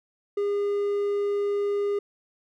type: tone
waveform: triangle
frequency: 406.5 Hz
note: G#4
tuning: 37 cents flat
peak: -21 dBFS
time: 0.37-1.99 s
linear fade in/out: 5 ms
effects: none